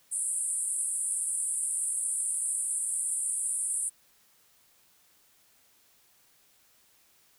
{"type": "band-pass noise", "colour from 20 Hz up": "white", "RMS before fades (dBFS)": -31, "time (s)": [0.11, 3.9], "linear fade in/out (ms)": 20, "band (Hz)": [8400, 10000], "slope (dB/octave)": 96, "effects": ["white hiss -64 dBFS RMS until 7.38 s"]}